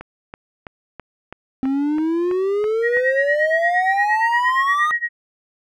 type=click train; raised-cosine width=0.5 ms; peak=-18 dBFS; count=10; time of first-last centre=0.01-2.971 s; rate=3.04 Hz
type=exponential sweep; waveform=triangle; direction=up; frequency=261.6 to 1244.5 Hz; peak=-15 dBFS; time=1.63-4.91 s; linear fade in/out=0 ms
type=tone with tremolo; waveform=sine; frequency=1893 Hz; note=A#6; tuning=26 cents sharp; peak=-15 dBFS; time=2.82-5.09 s; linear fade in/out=50 ms; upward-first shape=sine; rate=8.6 Hz; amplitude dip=95%
effects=none